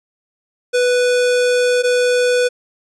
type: tone pair in turn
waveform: square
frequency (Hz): 493.9 / 493.9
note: B4 / B4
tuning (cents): 0 / 0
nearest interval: unison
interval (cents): 0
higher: neither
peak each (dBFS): -13 / -13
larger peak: neither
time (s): 0.73-1.83 / 1.83-2.49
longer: first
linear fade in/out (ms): 20
effects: resampled to 22050 Hz